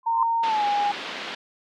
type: tone with exponential growth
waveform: sine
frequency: 1029 Hz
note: C6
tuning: 29 cents flat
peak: -17 dBFS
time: 0.03-0.23 s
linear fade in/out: 2 ms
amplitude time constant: 43 ms
type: tone with pitch glide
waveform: sine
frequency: 920 to 819.6 Hz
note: A#5 to G#5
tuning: -23 to -23 cents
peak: -20 dBFS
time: 0.06-0.92 s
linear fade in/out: 10 ms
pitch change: -200 cents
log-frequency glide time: 0.43-0.65 s
type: band-pass noise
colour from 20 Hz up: white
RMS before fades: -34 dBFS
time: 0.43-1.35 s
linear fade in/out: 5 ms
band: 190 to 3700 Hz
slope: 24 dB/octave
effects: none